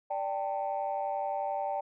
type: chord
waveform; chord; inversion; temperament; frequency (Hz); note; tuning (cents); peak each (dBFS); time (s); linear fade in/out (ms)
sine; D suspended fourth; none; equal with one note detuned; 587.3 / 784 / 895.4; D5 / G5 / A5; 0 / 0 / +30; -34 / -32 / -36; 0.1-1.81; 10
effects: tanh soft clip ceiling -23 dBFS